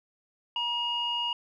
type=tone with low-pass filter; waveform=square; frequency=953 Hz; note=A#5; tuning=38 cents sharp; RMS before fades=-30 dBFS; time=0.56-1.33 s; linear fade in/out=2 ms; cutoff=2700 Hz; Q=8; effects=none